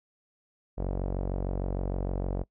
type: tone with low-pass filter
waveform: sawtooth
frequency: 46.52 Hz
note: F#1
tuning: 10 cents sharp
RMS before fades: -31 dBFS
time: 0.77-2.44 s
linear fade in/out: 20 ms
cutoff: 610 Hz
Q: 1.8
effects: noise-tail reverb RT60 0.1 s tail -23 dB re dry